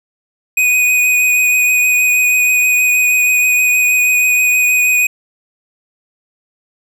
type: tone with vibrato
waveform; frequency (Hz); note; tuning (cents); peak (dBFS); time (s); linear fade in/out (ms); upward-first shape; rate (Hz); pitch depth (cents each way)
square; 2489; D#7; 0; -10; 0.57-5.07; 5; triangle; 6.3; 17
effects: none